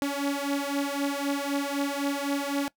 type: beating tone pair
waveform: sawtooth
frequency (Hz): 280 / 283.9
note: C#4 / C#4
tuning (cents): +18 / +41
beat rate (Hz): 3.9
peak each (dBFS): -25 / -26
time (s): 0.02-2.68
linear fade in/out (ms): 0
effects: noise-tail reverb RT60 0.1 s tail -21 dB re dry